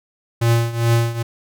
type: tone with tremolo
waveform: square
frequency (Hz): 116.54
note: A#2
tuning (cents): 0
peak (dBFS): -12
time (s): 0.41-1.23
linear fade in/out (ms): 10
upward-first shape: triangle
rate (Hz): 2.4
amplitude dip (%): 85
effects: none